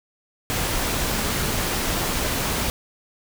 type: noise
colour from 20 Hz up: pink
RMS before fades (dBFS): -24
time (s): 0.5-2.7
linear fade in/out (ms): 0
effects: none